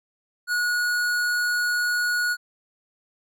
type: tone with tanh clipping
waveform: sine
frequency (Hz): 1454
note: F#6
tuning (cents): -31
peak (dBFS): -23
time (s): 0.47-2.37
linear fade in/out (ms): 50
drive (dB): 18
effects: none